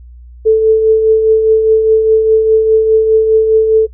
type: tone with tremolo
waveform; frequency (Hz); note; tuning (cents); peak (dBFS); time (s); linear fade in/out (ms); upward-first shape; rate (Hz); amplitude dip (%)
sine; 440; A4; 0; -3; 0.45-3.87; 20; triangle; 4.9; 50
effects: noise-tail reverb RT60 0.1 s tail -22 dB re dry + added 60 Hz sine -32 dBFS peak until 3.93 s